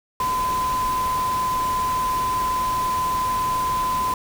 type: tone in noise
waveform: sine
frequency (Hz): 1017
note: C6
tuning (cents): -50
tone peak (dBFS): -20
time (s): 0.2-4.14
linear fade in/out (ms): 2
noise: pink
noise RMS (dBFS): -32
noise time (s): 0.2-4.14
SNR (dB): +9
effects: none